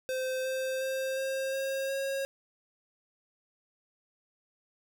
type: tone with pitch steps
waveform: square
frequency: 518 / 523.1 / 528.3 / 533.5 / 538.8 / 544.1 Hz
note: C5 / C5 / C5 / C5 / C#5 / C#5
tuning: -17 / -1 / +17 / +34 / -49 / -32 cents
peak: -31 dBFS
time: 0.09-2.25 s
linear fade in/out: 0 ms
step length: 360 ms
effects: none